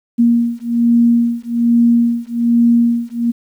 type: beating tone pair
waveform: sine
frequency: 234.8 / 236 Hz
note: A#3 / A#3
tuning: +13 / +22 cents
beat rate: 1.2 Hz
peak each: -13 dBFS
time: 0.18-3.32 s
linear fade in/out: 20 ms
effects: 8-bit